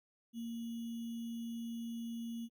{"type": "tone with sample-and-hold", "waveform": "sine", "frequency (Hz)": 231.3, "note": "A#3", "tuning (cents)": -13, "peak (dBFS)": -39, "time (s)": [0.33, 2.49], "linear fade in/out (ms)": 50, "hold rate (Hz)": 3150, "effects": ["Opus 48 kbps"]}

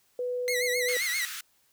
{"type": "tone", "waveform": "sine", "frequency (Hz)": 494.8, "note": "B4", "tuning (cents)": 3, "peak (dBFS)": -28, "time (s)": [0.19, 0.97], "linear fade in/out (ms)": 2}
{"type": "tone with vibrato", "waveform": "sawtooth", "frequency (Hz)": 2047, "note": "C7", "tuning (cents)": -38, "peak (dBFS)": -24, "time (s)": [0.48, 1.25], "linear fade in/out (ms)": 0, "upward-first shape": "sine", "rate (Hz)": 7.6, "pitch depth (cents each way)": 110}
{"type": "high-pass noise", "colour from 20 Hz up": "pink", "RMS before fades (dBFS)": -38, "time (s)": [0.88, 1.41], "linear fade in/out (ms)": 5, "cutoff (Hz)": 1300, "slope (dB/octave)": 48}
{"effects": ["white hiss -67 dBFS RMS until 1.72 s"]}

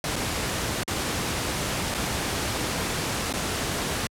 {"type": "noise with dropouts", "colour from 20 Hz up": "pink", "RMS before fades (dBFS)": -27, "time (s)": [0.04, 4.07], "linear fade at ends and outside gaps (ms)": 2, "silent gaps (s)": [[0.158, 0.162], [0.834, 0.878], [1.942, 1.946], [3.328, 3.337]], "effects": ["high-pass 60 Hz 12 dB/octave", "low-pass 11000 Hz 12 dB/octave"]}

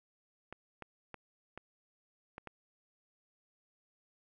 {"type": "clicks", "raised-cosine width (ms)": 0.5, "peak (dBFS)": -29, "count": 6, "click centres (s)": [0.526, 0.823, 1.143, 1.576, 2.381, 2.473], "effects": []}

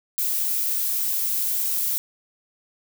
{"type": "noise", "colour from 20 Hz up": "violet", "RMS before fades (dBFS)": -24, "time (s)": [0.18, 1.98], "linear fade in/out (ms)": 0, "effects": []}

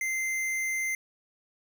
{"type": "tone with hard clipping", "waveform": "sine", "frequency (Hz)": 2081, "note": "C7", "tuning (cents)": -10, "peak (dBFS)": -29, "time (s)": [0.01, 0.95], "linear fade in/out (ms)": 2, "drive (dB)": 15, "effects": []}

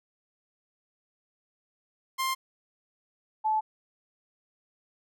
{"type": "tone pair in turn", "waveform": ["sawtooth", "sine"], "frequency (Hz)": [1054, 867], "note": ["C6", "A5"], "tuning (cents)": [12, -26], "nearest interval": "minor third", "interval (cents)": 338, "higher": "first", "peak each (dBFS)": -23, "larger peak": "neither", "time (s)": [[2.18, 2.35], [3.44, 3.61]], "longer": "neither", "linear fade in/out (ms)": 20, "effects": []}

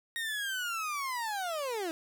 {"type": "linear sweep", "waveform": "30% pulse", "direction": "down", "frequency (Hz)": [1874, 312.8], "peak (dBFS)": -30, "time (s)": [0.16, 1.91], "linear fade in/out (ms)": 0, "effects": []}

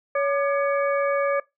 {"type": "harmonic tone with a mistuned harmonic", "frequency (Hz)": 562, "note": "C#5", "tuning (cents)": 24, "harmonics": [1, 2, 3, 4], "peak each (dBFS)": [-21, -27, -31, -33], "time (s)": [0.15, 1.4], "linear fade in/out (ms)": 5, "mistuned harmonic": 2, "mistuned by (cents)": 110, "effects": ["noise-tail reverb RT60 0.2 s tail -22 dB re dry"]}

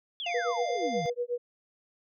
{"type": "exponential sweep", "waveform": "sine", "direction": "down", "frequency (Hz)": [3520, 143], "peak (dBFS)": -33, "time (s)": [0.2, 1.06], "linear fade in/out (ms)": 0}
{"type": "harmonic tone", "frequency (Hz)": 698, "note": "F5", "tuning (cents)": -1, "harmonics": [1, 3, 5, 7, 9], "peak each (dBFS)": [-31, -41, -45, -48, -50], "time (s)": [0.26, 1.1], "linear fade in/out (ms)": 5}
{"type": "tone with tremolo", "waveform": "sine", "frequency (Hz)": 484.8, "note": "B4", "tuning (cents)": -32, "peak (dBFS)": -26, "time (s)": [0.34, 1.38], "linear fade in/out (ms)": 5, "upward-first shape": "sine", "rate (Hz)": 8.3, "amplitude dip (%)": 100}
{"effects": []}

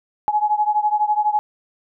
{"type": "beating tone pair", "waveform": "sine", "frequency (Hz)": [839, 851], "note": ["G#5", "G#5"], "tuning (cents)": [17, 42], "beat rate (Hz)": 12, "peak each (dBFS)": [-18, -20], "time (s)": [0.28, 1.39], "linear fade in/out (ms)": 0, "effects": []}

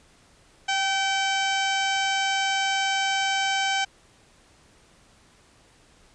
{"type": "harmonic tone with a mistuned harmonic", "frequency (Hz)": 770, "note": "G5", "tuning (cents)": -31, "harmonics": [1, 2, 3, 4, 5, 6, 7, 8, 9, 10], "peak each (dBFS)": [-26, -28, -30, -29, -39, -39, -38, -37, -42, -41], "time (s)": [0.68, 3.85], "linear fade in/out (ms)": 10, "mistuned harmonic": 1, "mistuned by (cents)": 28, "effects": ["pink hiss -57 dBFS RMS until 6.14 s", "resampled to 22050 Hz"]}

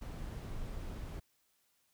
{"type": "noise", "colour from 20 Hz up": "brown", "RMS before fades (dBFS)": -42, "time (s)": [0.01, 1.2], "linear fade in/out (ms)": 10, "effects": ["white hiss -75 dBFS RMS until 1.93 s"]}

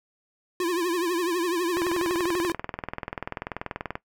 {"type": "tone with vibrato", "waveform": "square", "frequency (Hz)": 348.3, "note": "F4", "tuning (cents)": -5, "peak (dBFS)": -24, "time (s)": [0.6, 2.52], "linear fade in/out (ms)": 2, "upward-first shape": "triangle", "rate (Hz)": 12, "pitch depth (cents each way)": 120}
{"type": "click train", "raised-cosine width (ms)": 0.5, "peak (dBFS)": -15, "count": 46, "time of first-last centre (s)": [1.77, 3.954], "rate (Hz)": 20.6}
{"effects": ["noise-tail reverb RT60 0.1 s tail -18 dB re dry"]}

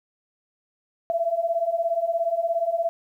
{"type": "beating tone pair", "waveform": "sine", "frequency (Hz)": [660, 677], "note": ["E5", "E5"], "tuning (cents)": [2, 46], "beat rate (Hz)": 17, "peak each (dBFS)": [-26, -23], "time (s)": [1.1, 2.89], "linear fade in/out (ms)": 0, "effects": ["10-bit"]}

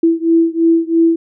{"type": "beating tone pair", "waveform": "sine", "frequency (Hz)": [329.6, 332.6], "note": ["E4", "E4"], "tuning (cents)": [0, 16], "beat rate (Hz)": 3, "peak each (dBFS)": [-12, -13], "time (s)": [0.03, 1.16], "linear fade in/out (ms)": 5, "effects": []}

